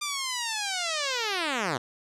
5% pulse linear sweep, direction down, 1200 to 114.5 Hz, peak -15 dBFS, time 0.01-1.78 s, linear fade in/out 10 ms, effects low-pass 7000 Hz 12 dB/octave

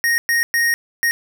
square tone bursts at uneven times, 1864.7 Hz, A#6, in tune, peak -15 dBFS, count 4, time 0.04-0.18 / 0.29-0.43 / 0.54-0.74 / 1.03-1.11 s, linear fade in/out 0 ms, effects none

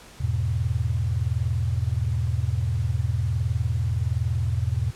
sine chord, E major, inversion none, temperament equal, 82.41 / 103.83 / 123.47 Hz, E2 / G#2 / B2, 0 / 0 / 0 cents, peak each -26 dBFS, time 0.2-4.91 s, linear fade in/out 10 ms, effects pink hiss -47 dBFS RMS until 4.95 s + low-pass 10000 Hz 12 dB/octave

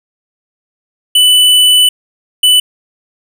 square tone bursts at uneven times, 2986 Hz, F#7, 15 cents sharp, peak -5 dBFS, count 2, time 1.15-1.89 / 2.43-2.6 s, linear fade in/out 5 ms, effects none

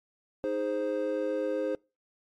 triangle chord, Ab major, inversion second, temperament equal, 311.1 / 415.3 / 523.3 Hz, Eb4 / Ab4 / C5, 0 / 0 / 0 cents, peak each -32 / -32 / -28 dBFS, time 0.44-1.75 s, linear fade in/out 0 ms, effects noise-tail reverb RT60 0.3 s tail -26 dB re dry + MP3 64 kbps

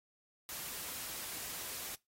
white noise, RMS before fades -43 dBFS, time 0.49-1.95 s, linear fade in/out 0 ms, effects noise-tail reverb RT60 0.2 s tail -22 dB re dry + AAC 48 kbps

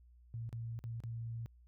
sine tone with dropouts, 115.3 Hz, A#2, 19 cents flat, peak -39 dBFS, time 0.34-1.46 s, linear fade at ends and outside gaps 0 ms, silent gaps 0.492-0.528 / 0.79-0.84 / 1.003-1.037 s, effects added 60 Hz sine -59 dBFS peak until 1.67 s

